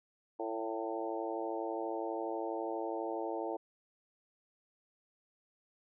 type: harmonic tone with a mistuned harmonic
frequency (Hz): 112.2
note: A2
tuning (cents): +34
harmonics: 3 / 4 / 5 / 6 / 7 / 8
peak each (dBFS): -40 / -41 / -42 / -43 / -43 / -44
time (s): 0.39-3.57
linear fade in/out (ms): 10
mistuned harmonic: 7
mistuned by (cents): -22
effects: none